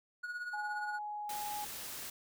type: tone with tremolo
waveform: triangle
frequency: 1453 Hz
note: F#6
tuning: 32 cents flat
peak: -34 dBFS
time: 0.23-0.99 s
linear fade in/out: 10 ms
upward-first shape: triangle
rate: 17 Hz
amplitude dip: 65%
type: tone with pitch glide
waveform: sine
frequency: 839 to 833.7 Hz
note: G#5 to G#5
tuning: +17 to +6 cents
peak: -38 dBFS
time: 0.53-1.65 s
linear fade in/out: 10 ms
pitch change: -11 cents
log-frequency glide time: 1-1.29 s
type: noise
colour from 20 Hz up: white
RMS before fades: -44 dBFS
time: 1.29-2.1 s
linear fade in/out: 5 ms
effects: none